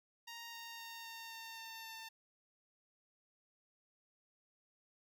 10% pulse tone with pitch steps, 932.3 / 926.4 / 920.5 / 914.7 / 908.9 / 903.1 / 897.4 Hz, A#5 / A#5 / A#5 / A#5 / A#5 / A5 / A5, 0 / -11 / -22 / -33 / -44 / +45 / +34 cents, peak -39 dBFS, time 0.27-2.09 s, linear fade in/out 10 ms, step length 260 ms, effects none

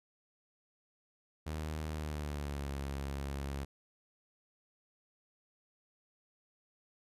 sawtooth tone with pitch glide, 77.4 to 69.36 Hz, D#2 to C#2, -9 to +2 cents, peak -33 dBFS, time 1.46-3.65 s, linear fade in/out 10 ms, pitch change -189 cents, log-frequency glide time 1.93-2.72 s, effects resampled to 32000 Hz

